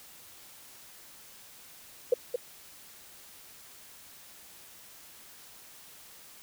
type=tone with echo; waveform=sine; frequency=491.4 Hz; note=B4; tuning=9 cents flat; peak=-18 dBFS; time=2.12-2.14 s; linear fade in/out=5 ms; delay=220 ms; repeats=1; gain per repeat=-7 dB; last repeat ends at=2.36 s; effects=white hiss -52 dBFS RMS until 6.42 s